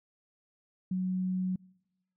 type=tone; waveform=sine; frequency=185 Hz; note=F#3; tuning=in tune; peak=-28 dBFS; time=0.91-1.56 s; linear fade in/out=5 ms; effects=noise-tail reverb RT60 1.0 s tail -26 dB re dry